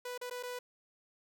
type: tone with dropouts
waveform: sawtooth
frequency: 493.9 Hz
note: B4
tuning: in tune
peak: -35 dBFS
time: 0.05-0.59 s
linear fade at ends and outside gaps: 5 ms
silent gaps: 0.178-0.213 / 0.299-0.309 / 0.428-0.433 s
effects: 11-bit